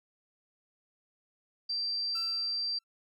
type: tone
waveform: sine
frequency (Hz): 4699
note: D8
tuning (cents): 0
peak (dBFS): -30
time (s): 1.69-2.79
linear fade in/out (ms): 10
type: tone with exponential decay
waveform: sawtooth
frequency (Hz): 1343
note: E6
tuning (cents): +32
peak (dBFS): -38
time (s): 2.15-2.84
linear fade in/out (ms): 5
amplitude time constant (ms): 150
effects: none